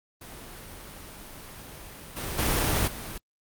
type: noise with level steps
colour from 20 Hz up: pink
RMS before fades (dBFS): -43 / -33 / -25 / -37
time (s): 0.21-3.18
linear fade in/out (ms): 5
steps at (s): 2.16 / 2.38 / 2.87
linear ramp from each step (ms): 10
effects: Opus 32 kbps